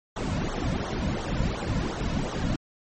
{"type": "noise with flanger", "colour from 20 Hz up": "brown", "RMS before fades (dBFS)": -28, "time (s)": [0.16, 2.56], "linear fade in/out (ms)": 5, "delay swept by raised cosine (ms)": [0.39, 2.59], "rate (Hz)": 2.8, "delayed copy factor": -0.8, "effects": ["MP3 32 kbps"]}